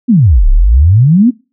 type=exponential two-way sweep; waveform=sine; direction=down then up; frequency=266 to 31.69 to 266 Hz; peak=-3 dBFS; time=0.08-1.31 s; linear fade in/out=20 ms; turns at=0.49 s; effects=noise-tail reverb RT60 0.3 s tail -21 dB re dry